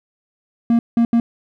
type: tone bursts at uneven times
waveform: triangle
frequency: 233.1 Hz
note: A#3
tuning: in tune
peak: -9 dBFS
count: 3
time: 0.7-0.79 / 0.97-1.05 / 1.13-1.2 s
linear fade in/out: 2 ms
effects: none